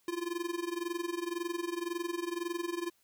square tone with amplitude modulation, 344.7 Hz, F4, 23 cents flat, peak -31 dBFS, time 0.08-2.9 s, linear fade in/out 2 ms, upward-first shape sine, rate 21.9 Hz, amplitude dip 85%, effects white hiss -71 dBFS RMS until 3.03 s

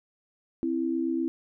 sine tone pair together, 262.2 / 330.4 Hz, C4 / E4, +4 / +4 cents, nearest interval major third, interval 400 cents, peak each -29 / -27 dBFS, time 0.63-1.28 s, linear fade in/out 0 ms, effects none

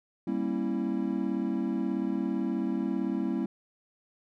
triangle chord, G diminished seventh, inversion none, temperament equal with one note detuned, 196 / 233.1 / 271.3 / 329.6 Hz, G3 / Bb3 / Db4 / Fb4, 0 / 0 / -37 / 0 cents, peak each -31 dBFS, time 0.27-3.46 s, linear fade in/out 5 ms, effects none

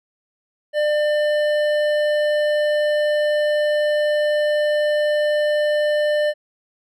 sine tone with hard clipping, 598 Hz, D5, 31 cents sharp, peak -18 dBFS, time 0.73-6.34 s, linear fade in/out 50 ms, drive 11 dB, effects none

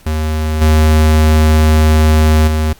square tone with level steps, 77.78 Hz, D#2, in tune, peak -14 / -7 / -12 dBFS, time 0.06-2.73 s, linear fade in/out 5 ms, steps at 0.61 / 2.47 s, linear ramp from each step 10 ms, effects pink hiss -44 dBFS RMS until 2.79 s + Opus 48 kbps

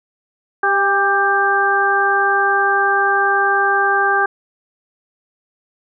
harmonic tone with a mistuned harmonic, 394.4 Hz, G4, 11 cents sharp, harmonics 1 / 2 / 3 / 4, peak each -21 / -18 / -19 / -16 dBFS, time 0.63-4.26 s, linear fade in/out 5 ms, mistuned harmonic 2, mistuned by +28 cents, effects none

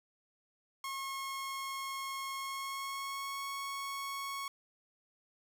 sawtooth tone with pitch glide, 1085 to 1104.6 Hz, C#6 to C#6, -37 to -6 cents, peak -34 dBFS, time 0.84-4.48 s, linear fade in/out 2 ms, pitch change +31 cents, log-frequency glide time 2.36-3.45 s, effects none

